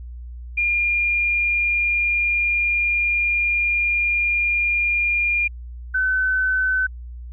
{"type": "tone pair in turn", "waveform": "sine", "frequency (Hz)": [2410, 1518.2], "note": ["D7", "F#6"], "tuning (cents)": [44, 44], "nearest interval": "minor sixth", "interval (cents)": 800, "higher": "first", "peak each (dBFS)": -17, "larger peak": "neither", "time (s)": [[0.57, 5.48], [5.94, 6.87]], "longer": "first", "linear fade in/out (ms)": 10, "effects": ["added 60 Hz sine -32 dBFS peak until 7.32 s"]}